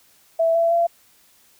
sine tone with pitch steps, 659.3 / 670 / 681 Hz, E5 / E5 / F5, 0 / +28 / -44 cents, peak -15 dBFS, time 0.39-0.87 s, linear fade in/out 10 ms, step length 160 ms, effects white hiss -56 dBFS RMS until 1.59 s

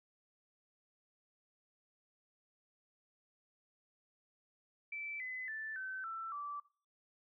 sine tone with pitch steps, 2323 / 2022 / 1760.5 / 1532.6 / 1334.2 / 1161.5 Hz, D7 / B6 / A6 / G6 / E6 / D6, -20 / +40 / 0 / -40 / +20 / -20 cents, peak -40 dBFS, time 4.92-6.6 s, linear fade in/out 5 ms, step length 280 ms, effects noise-tail reverb RT60 0.4 s tail -19 dB re dry

